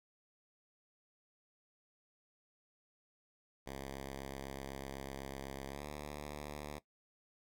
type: tone with pitch glide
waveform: 5% pulse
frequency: 68 to 73.73 Hz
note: C#2 to D2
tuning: -33 to +7 cents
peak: -32 dBFS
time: 3.66-6.79 s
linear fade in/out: 10 ms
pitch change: +140 cents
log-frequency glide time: 5.69-5.85 s
effects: noise-tail reverb RT60 0.1 s tail -18 dB re dry